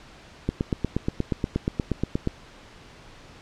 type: click train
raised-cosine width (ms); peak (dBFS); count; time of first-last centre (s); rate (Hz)
3; -10; 16; 0.49-2.274; 8.41
effects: pink hiss -48 dBFS RMS until 3.41 s + low-pass 5000 Hz 12 dB/octave